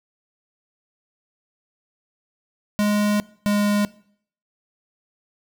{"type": "tone pair in turn", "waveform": "square", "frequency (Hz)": [207.7, 206], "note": ["G#3", "G#3"], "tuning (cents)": [0, -14], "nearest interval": "unison", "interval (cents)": 14, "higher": "first", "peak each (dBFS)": -18, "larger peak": "neither", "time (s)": [[2.79, 3.2], [3.46, 3.85]], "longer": "first", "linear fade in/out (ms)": 0, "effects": ["noise-tail reverb RT60 0.6 s tail -21 dB re dry"]}